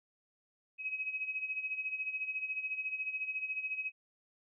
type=tone with tremolo; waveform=sine; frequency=2544 Hz; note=D#7; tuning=38 cents sharp; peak=-32 dBFS; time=0.78-3.92 s; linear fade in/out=50 ms; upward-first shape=sine; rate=14 Hz; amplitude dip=70%; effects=none